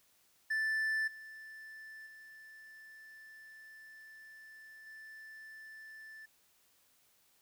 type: tone with level steps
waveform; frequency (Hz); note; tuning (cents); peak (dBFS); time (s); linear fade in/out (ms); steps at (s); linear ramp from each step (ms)
triangle; 1760; A6; 0; -29 / -46 / -50 / -47; 0.5-6.26; 10; 1.07 / 2.06 / 4.86; 10
effects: white hiss -70 dBFS RMS until 7.41 s

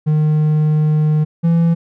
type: tone pair in turn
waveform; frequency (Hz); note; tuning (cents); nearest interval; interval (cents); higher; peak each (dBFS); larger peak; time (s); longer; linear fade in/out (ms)
triangle; 153.1 / 167.43; D#3 / E3; -28 / +27; major second; 155; second; -9 / -8; second; 0.06-1.25 / 1.43-1.75; first; 20
effects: none

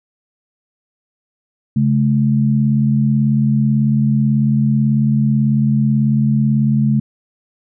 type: tone pair together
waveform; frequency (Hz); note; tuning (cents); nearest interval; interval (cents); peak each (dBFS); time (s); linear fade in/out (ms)
sine; 137.1 / 215.3; C#3 / A3; -19 / -37; minor sixth; 782; -14; 1.76-7; 5
effects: none

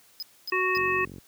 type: tone bursts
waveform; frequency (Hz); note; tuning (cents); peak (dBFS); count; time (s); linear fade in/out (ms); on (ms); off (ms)
square; 5030; D#8; +18; -32; 3; 0.2-0.775; 0; 25; 250
type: harmonic tone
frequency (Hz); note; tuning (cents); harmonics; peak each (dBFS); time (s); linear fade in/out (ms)
370; F#4; 0; 1 / 3 / 5 / 7; -28 / -28 / -28 / -28; 0.52-1.05; 5
type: click train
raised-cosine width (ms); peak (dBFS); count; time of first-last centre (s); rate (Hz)
3; -29; 20; 0.77-1.183; 46
effects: white hiss -58 dBFS RMS until 1.27 s + high-pass 60 Hz 12 dB/octave

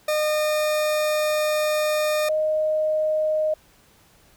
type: tone pair in turn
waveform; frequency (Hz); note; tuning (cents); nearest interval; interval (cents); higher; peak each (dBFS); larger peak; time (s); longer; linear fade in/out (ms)
40% pulse / sine; 609 / 619.6; D#5 / D#5; -37 / -7; unison; 30; second; -19; neither; 0.08-2.29 / 2.29-3.54; first; 5
effects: pink hiss -56 dBFS RMS until 4.36 s

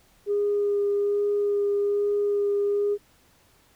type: tone with vibrato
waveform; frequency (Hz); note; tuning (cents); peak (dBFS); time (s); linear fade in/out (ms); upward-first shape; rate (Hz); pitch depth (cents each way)
sine; 407.7; G#4; -32; -20; 0.26-2.98; 50; sine; 1.2; 10
effects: tanh soft clip ceiling -16 dBFS + pink hiss -60 dBFS RMS until 3.75 s

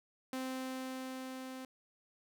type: tone with level ramp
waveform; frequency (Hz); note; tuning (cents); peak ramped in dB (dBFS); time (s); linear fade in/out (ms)
sawtooth; 260; C4; -11; -33 to -40; 0.33-1.65; 2
effects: none

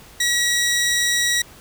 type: tone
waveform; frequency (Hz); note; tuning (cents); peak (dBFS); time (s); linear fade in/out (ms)
15% pulse; 1918; A#6; +49; -11; 0.2-1.42; 5
effects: pink hiss -45 dBFS RMS until 1.6 s

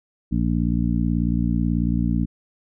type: harmonic tone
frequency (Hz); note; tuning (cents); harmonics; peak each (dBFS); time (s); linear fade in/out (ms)
58.27; A#1; 0; 1 / 2 / 3 / 4 / 5; -24 / -27 / -23 / -24 / -28; 0.31-2.26; 20
effects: none

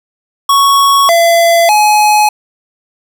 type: tone with pitch steps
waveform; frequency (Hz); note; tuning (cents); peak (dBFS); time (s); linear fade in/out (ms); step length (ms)
square; 1111 / 677 / 844; C#6 / E5 / G#5; +4 / +46 / +28; -6; 0.49-2.29; 5; 600
effects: none

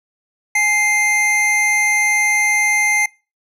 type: tone pair together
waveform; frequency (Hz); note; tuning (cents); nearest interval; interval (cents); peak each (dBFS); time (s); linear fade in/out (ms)
square; 837.8 / 2093; G#5 / C7; +15 / 0; octave + major third; 1585; -24 / -14; 0.55-3.06; 5
effects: noise-tail reverb RT60 0.3 s tail -24 dB re dry + low-pass 12000 Hz 12 dB/octave

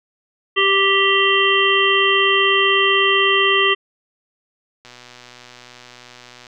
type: harmonic tone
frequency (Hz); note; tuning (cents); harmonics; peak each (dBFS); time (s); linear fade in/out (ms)
392; G4; 0; 1 / 3 / 5 / 7 / 8; -19 / -19 / -19 / -19 / -19; 0.56-3.75; 20
type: click train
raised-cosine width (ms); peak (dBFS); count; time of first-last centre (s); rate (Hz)
0.2; -23; 200; 4.85-6.468; 123
effects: none

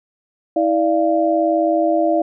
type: tone cluster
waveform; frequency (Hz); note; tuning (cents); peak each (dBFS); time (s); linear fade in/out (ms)
sine; 323.4 / 589 / 688; E4 / D5 / F5; -33 / +5 / -26; -18; 0.56-2.22; 5
effects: none

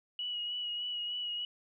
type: tone with vibrato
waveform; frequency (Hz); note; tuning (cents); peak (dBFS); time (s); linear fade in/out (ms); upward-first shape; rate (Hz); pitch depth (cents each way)
sine; 2919; F#7; -24; -34; 0.19-1.45; 2; sine; 3.3; 23
effects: none

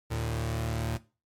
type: tone pair together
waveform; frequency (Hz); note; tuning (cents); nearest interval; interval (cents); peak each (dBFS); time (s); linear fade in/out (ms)
sawtooth; 75.69 / 113.4; D#2 / A#2; -47 / -47; perfect fifth; 700; -29 / -27; 0.1-0.98; 20
effects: noise-tail reverb RT60 0.3 s tail -17 dB re dry + MP3 64 kbps

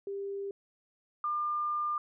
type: tone pair in turn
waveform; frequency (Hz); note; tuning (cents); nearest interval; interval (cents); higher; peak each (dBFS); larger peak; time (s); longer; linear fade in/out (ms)
sine; 397.1 / 1200; G4 / D6; +22 / +37; octave + perfect fifth; 1915; second; -34 / -29; second; 0.07-0.51 / 1.24-1.98; second; 2
effects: none

